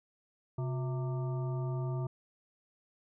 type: harmonic tone with a mistuned harmonic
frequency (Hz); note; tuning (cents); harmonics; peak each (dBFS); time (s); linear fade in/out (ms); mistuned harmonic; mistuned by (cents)
130.81; C3; 0; 1 / 3 / 5 / 7 / 9; -32 / -42 / -46 / -49 / -51; 0.58-2.07; 5; 3; -140
effects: none